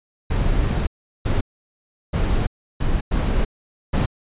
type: noise bursts at uneven times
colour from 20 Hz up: brown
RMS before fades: -19 dBFS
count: 6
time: 0.3-0.87 / 1.25-1.41 / 2.13-2.47 / 2.8-3.01 / 3.11-3.45 / 3.93-4.06 s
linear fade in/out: 10 ms
effects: resampled to 8000 Hz